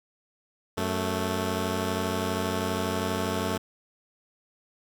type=tone pair together; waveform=10% pulse; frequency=92.5 / 219.9 Hz; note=F#2 / A3; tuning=0 / -1 cents; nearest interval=octave + minor third; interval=1499 cents; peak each=-21 / -21 dBFS; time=0.77-3.58 s; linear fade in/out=10 ms; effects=none